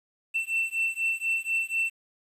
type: beating tone pair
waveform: triangle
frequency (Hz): 2683 / 2687.1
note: E7 / E7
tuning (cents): +30 / +33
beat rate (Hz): 4.1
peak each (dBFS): -27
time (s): 0.34-1.9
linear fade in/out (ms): 20
effects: resampled to 32000 Hz + 9-bit